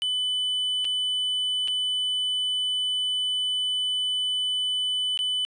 triangle tone with dropouts, 3000 Hz, F#7, 23 cents sharp, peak -22 dBFS, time 0.02-5.45 s, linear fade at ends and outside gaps 0 ms, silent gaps 0.846-0.851 / 1.676-1.682 / 5.175-5.19 s, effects resampled to 22050 Hz

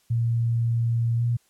sine tone with pitch glide, 116.54 to 118.99 Hz, A#2 to A#2, 0 to +36 cents, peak -20 dBFS, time 0.1-1.37 s, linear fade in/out 10 ms, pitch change +36 cents, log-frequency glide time 1.17-1.22 s, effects white hiss -64 dBFS RMS until 1.49 s + low-pass 12000 Hz 12 dB/octave

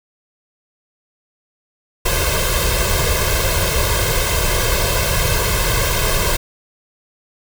pink noise with comb filter, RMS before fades -17 dBFS, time 2.05-6.37 s, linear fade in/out 10 ms, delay 1.9 ms, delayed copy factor +0.95, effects none

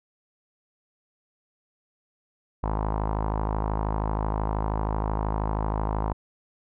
sawtooth tone with low-pass filter, 52.9 Hz, G#1, 33 cents sharp, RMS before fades -27 dBFS, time 2.63-6.13 s, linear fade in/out 5 ms, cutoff 960 Hz, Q 4.2, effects none

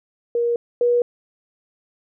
sine tone pair in turn, 473 / 482.4 Hz, A#4 / B4, +25 / -41 cents, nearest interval unison, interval 34 cents, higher second, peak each -17 / -14 dBFS, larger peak second, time 0.35-0.56 / 0.81-1.02 s, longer neither, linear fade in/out 2 ms, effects none

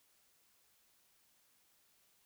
silence, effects white hiss -72 dBFS RMS until 2.25 s

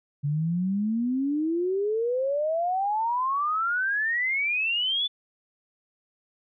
sine exponential sweep, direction up, 140.7 to 3512 Hz, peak -23 dBFS, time 0.23-5.08 s, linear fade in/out 20 ms, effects none

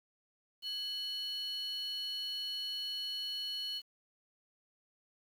sine tone pair together, 2984 / 4318 Hz, F#7 / C#8, +14 / -46 cents, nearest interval tritone, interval 640 cents, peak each -37 / -37 dBFS, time 0.62-3.82 s, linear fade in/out 50 ms, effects tanh soft clip ceiling -33 dBFS + 10-bit

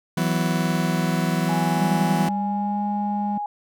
40% pulse chord, E suspended second, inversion none, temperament just, 164.81 / 185.42 / 247.2 Hz, E3 / F#3 / B3, 0 / +4 / +2 cents, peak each -22 / -24 / -27 dBFS, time 0.17-2.29 s, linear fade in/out 5 ms
sine tone, 828 Hz, G#5, 5 cents flat, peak -25 dBFS, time 1.49-3.46 s, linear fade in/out 2 ms
triangle tone with pitch glide, 196 to 204.4 Hz, G3 to G#3, 0 to -27 cents, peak -22 dBFS, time 1.77-3.38 s, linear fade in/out 5 ms, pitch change +73 cents, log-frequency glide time 2.18-2.84 s
effects none

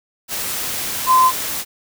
sine tone in noise, 1031 Hz, C6, 26 cents flat, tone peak -9 dBFS, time 1.06-1.32 s, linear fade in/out 50 ms, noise white, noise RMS -24 dBFS, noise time 0.28-1.65 s, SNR +12 dB, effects none

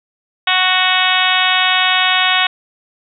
harmonic tone, 370 Hz, F#4, in tune, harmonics 2 / 3 / 4 / 5 / 6 / 7 / 8 / 9 / 10, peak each -20 / -20 / -20 / -20 / -20 / -20 / -20 / -20 / -20 dBFS, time 0.47-2.47 s, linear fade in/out 5 ms, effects none

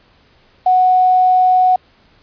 sine tone with quantisation, 738 Hz, F#5, 5 cents flat, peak -8 dBFS, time 0.66-1.76 s, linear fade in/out 5 ms, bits 6, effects pink hiss -52 dBFS RMS until 2.22 s + resampled to 11025 Hz

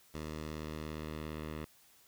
10% pulse tone with low-pass filter sweep, 77.3 Hz, D#2, 11 cents flat, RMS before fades -42 dBFS, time 0.14-1.65 s, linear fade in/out 5 ms, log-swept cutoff 7200 to 3000 Hz, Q 0.99, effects white hiss -64 dBFS RMS until 2.07 s

